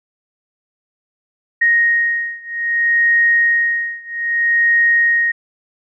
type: beating tone pair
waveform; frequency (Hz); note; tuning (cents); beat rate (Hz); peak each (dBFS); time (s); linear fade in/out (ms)
sine; 1869 / 1869.62; A#6 / A#6; +4 / +5; 0.62; -15 / -16; 1.61-5.32; 10
effects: none